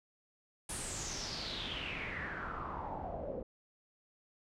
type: noise with low-pass filter sweep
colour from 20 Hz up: pink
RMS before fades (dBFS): -41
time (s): 0.69-3.43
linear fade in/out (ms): 5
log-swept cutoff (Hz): 9900 to 490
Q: 5.9
effects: none